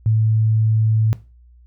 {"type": "tone", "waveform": "sine", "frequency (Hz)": 110, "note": "A2", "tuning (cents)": 0, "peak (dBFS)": -13, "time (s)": [0.06, 1.13], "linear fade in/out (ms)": 0, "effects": ["noise-tail reverb RT60 0.3 s tail -17 dB re dry", "added 60 Hz sine -45 dBFS peak until 1.66 s"]}